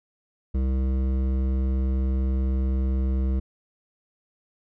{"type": "tone with hard clipping", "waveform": "triangle", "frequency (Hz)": 65.41, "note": "C2", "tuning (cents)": 0, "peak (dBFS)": -23, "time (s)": [0.54, 3.4], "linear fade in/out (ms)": 10, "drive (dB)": 16, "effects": []}